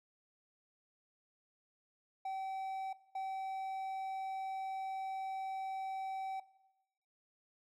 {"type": "tone bursts at uneven times", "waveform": "triangle", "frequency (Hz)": 768, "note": "G5", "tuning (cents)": -36, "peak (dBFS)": -35, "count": 2, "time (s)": [[2.25, 2.93], [3.15, 6.4]], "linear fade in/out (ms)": 5, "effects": ["noise-tail reverb RT60 1.0 s tail -19 dB re dry"]}